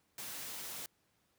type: noise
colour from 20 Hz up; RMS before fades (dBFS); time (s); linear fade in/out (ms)
white; -44; 0.18-0.86; 2
effects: pink hiss -75 dBFS RMS until 1.38 s + high-pass 80 Hz 12 dB/octave